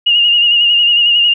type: tone with vibrato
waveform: sine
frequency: 2847 Hz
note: F7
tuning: 33 cents sharp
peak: -7 dBFS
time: 0.06-1.34 s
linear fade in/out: 10 ms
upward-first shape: sine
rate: 11 Hz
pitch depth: 39 cents each way
effects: none